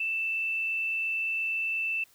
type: tone with frequency modulation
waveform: sine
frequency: 2657 Hz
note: E7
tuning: 13 cents sharp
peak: -27 dBFS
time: 0-2.04 s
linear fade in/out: 5 ms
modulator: 68.5 Hz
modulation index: 0.38
effects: white hiss -61 dBFS RMS until 2.14 s